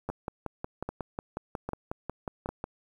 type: two click trains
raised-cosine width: 1 ms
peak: -19 / -19 dBFS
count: 15 / 4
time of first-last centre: 0.1-2.641 / 0.09-2.49 s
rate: 5.51 / 1.25 Hz
effects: 9-bit